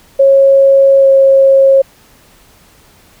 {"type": "tone with pitch glide", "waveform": "sine", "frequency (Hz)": [546, 541.6], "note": ["C#5", "C#5"], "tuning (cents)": [-26, -40], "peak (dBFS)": -3, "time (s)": [0.19, 1.82], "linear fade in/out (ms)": 10, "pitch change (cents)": -14, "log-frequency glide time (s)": [0.99, 1.07], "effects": ["pink hiss -45 dBFS RMS until 3.2 s"]}